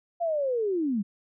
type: linear sweep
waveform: sine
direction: down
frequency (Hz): 699 to 187.6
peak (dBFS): -24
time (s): 0.2-1.03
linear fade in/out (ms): 20
effects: none